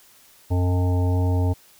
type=harmonic tone with a mistuned harmonic; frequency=89.9 Hz; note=F#2; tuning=49 cents flat; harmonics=1 / 3 / 5 / 7 / 9 / 10; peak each=-18 / -28 / -32 / -35 / -37 / -38 dBFS; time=0.5-1.54 s; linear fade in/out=20 ms; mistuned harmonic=1; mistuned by=+15 cents; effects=white hiss -53 dBFS RMS until 1.79 s